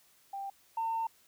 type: tone pair in turn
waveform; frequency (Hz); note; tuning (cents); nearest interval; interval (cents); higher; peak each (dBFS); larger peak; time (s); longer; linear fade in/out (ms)
sine; 789 / 905.2; G5 / A5; +11 / +49; major second; 238; second; -36 / -29; second; 0.33-0.5 / 0.77-1.07; second; 5
effects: tanh soft clip ceiling -26 dBFS + white hiss -65 dBFS RMS until 1.27 s